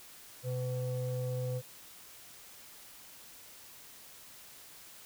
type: tone pair together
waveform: sine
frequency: 126.25 / 505 Hz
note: B2 / B4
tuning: +39 / +39 cents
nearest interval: 2 octaves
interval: 2400 cents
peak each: -32 / -36 dBFS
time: 0.43-1.62 s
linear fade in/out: 50 ms
effects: tanh soft clip ceiling -28 dBFS + white hiss -53 dBFS RMS until 5.05 s